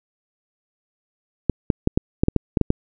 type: clicks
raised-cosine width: 3 ms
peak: -3 dBFS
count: 10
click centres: 1.497 / 1.702 / 1.874 / 1.975 / 2.235 / 2.284 / 2.363 / 2.572 / 2.613 / 2.704 s
effects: none